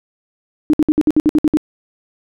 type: tone bursts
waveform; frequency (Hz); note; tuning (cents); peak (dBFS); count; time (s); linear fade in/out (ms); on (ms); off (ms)
sine; 305; D#4; -34; -8; 10; 0.7-1.571; 0; 34; 59
effects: none

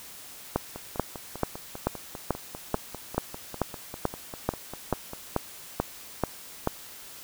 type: two click trains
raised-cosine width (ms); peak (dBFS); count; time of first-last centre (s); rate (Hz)
1; -9 / -22; 15 / 23; 0.56-6.674 / 0.76-5.134; 2.29 / 5.03
effects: white hiss -45 dBFS RMS until 7.23 s

